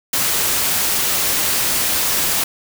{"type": "noise", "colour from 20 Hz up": "white", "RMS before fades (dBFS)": -18, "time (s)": [0.13, 2.44], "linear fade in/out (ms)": 5, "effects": []}